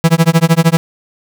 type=tone with tremolo; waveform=45% pulse; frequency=164.81 Hz; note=E3; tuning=in tune; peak=-4 dBFS; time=0.04-0.77 s; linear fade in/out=0 ms; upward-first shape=sine; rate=13 Hz; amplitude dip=100%; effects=none